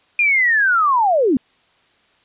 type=linear sweep; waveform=sine; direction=down; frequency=2448 to 228 Hz; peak=-12 dBFS; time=0.19-1.37 s; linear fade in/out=2 ms; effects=white hiss -57 dBFS RMS until 2.24 s + resampled to 8000 Hz